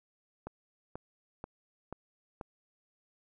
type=click train; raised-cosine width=1 ms; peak=-26 dBFS; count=5; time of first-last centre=0.47-2.412 s; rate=2.06 Hz; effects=none